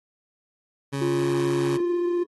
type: tone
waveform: 20% pulse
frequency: 138.59 Hz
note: C#3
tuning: in tune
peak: -21 dBFS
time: 0.92-1.78 s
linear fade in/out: 20 ms
type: tone with vibrato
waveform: triangle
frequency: 349.2 Hz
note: F4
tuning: in tune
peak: -20 dBFS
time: 1.01-2.24 s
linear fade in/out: 10 ms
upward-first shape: triangle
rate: 16 Hz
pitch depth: 14 cents each way
effects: AAC 32 kbps